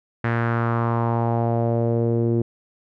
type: tone with low-pass filter sweep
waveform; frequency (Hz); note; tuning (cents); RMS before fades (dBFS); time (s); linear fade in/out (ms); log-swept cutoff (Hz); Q
sawtooth; 116.6; A#2; +1; -21; 0.24-2.42; 5; 1800 to 360; 2.9
effects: none